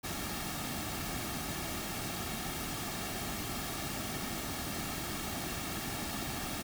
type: noise with comb filter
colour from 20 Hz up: pink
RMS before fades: -38 dBFS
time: 0.03-6.63 s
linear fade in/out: 20 ms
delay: 2 ms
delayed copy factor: -0.55
effects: none